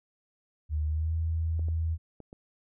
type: tone with pitch glide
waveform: sine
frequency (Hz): 76.3 to 81.31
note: D#2 to E2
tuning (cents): -33 to -23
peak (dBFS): -26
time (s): 0.69-1.98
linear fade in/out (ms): 50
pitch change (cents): +110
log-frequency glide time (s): 0.87-1.14
type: clicks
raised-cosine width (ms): 2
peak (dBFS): -32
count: 4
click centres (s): 1.594 / 1.685 / 2.203 / 2.329
effects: none